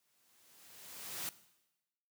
white noise with exponential growth, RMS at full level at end -39 dBFS, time 0-1.29 s, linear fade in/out 0 ms, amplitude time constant 280 ms, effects noise-tail reverb RT60 1.0 s tail -17 dB re dry + high-pass 100 Hz 12 dB/octave

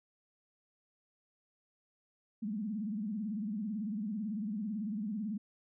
sine tone with vibrato, 210.9 Hz, G#3, 27 cents sharp, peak -34 dBFS, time 2.42-5.38 s, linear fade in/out 10 ms, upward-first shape sine, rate 18 Hz, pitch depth 150 cents each way, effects none

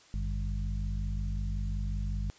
harmonic tone with a mistuned harmonic, 50.3 Hz, G1, 45 cents sharp, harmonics 1 / 2 / 3 / 4, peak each -31 / -37 / -41 / -43 dBFS, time 0.14-2.3 s, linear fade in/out 0 ms, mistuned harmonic 2, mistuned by -85 cents, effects white hiss -58 dBFS RMS until 2.38 s + resampled to 16000 Hz

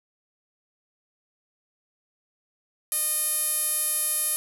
sawtooth tone with band-pass filter, 613 Hz, D#5, 26 cents flat, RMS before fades -26 dBFS, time 2.92-4.36 s, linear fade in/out 0 ms, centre 11000 Hz, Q 6.4, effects 9-bit

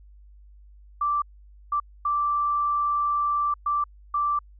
sine tone bursts at uneven times, 1171 Hz, D6, 5 cents flat, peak -21 dBFS, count 5, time 1.01-1.22 / 1.72-1.8 / 2.05-3.54 / 3.66-3.84 / 4.14-4.39 s, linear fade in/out 5 ms, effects added 50 Hz sine -47 dBFS peak until 4.59 s

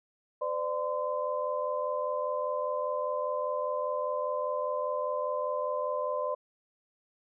sine tone cluster, 509 / 594 / 1027 Hz, C5 / D5 / C6, -48 / +20 / -33 cents, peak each -34 / -32 / -34 dBFS, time 0.41-6.35 s, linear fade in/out 10 ms, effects none

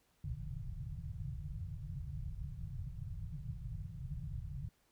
white low-pass noise, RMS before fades -43 dBFS, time 0.24-4.69 s, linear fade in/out 2 ms, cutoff 160 Hz, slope 96 dB/octave, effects pink hiss -74 dBFS RMS until 4.91 s

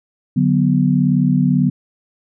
sine chord, B minor, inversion first, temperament equal, 146.83 / 185 / 246.9 Hz, D3 / F#3 / B3, 0 / 0 / 0 cents, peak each -16 dBFS, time 0.36-1.7 s, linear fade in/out 10 ms, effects none

